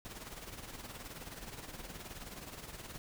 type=noise with tremolo; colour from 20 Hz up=pink; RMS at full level=-45 dBFS; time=0.05-2.98 s; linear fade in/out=0 ms; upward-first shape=sine; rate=19 Hz; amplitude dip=60%; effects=none